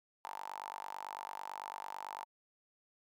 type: tone with high-pass filter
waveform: sawtooth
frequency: 49 Hz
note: G1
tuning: in tune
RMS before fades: -45 dBFS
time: 0.24-2.25 s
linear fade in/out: 10 ms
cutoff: 890 Hz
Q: 9.2
effects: none